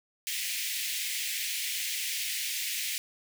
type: high-pass noise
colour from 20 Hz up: pink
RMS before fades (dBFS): -33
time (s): 0.27-2.98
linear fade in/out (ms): 0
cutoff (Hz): 2000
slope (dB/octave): 48
effects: none